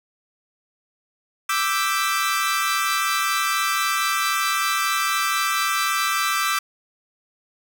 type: chord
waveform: sawtooth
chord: E minor seventh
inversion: third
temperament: equal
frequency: 1174.7 / 1318.5 / 1568 / 1975.5 Hz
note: D6 / E6 / G6 / B6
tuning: 0 / 0 / 0 / 0 cents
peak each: -20 / -21 / -24 / -26 dBFS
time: 1.49-6.59 s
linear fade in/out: 5 ms
effects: none